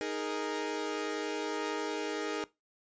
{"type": "chord", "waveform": "sawtooth", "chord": "D# suspended fourth", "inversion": "none", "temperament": "equal", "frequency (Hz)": [311.1, 415.3, 466.2], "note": ["D#4", "G#4", "A#4"], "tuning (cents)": [0, 0, 0], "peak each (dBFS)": [-34, -33, -34], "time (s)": [0.01, 2.44], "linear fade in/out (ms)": 0, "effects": ["noise-tail reverb RT60 0.2 s tail -19 dB re dry", "resampled to 16000 Hz"]}